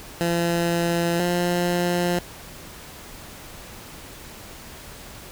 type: tone pair in turn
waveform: 15% pulse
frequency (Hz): 170.6 / 175.7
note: F3 / F3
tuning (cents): -40 / +11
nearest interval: minor second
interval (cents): 51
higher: second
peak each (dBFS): -14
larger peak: neither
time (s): 0.21-1.2 / 1.2-2.19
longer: neither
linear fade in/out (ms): 0
effects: pink hiss -41 dBFS RMS until 5.31 s